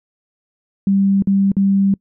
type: tone with dropouts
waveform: sine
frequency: 196.3 Hz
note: G3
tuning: 3 cents sharp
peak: -11 dBFS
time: 0.87-1.94 s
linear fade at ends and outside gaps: 2 ms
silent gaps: 1.223-1.272 / 1.518-1.567 s
effects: noise-tail reverb RT60 0.1 s tail -26 dB re dry